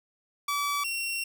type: tone pair in turn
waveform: sawtooth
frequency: 1149 / 2733 Hz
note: D6 / F7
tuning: -38 / -38 cents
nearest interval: octave + minor third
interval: 1500 cents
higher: second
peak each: -23 / -26 dBFS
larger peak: first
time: 0.48-0.84 / 0.84-1.24 s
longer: second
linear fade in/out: 5 ms
effects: none